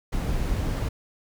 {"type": "noise", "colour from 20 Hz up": "brown", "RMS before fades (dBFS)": -26, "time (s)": [0.12, 0.89], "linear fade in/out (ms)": 10, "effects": []}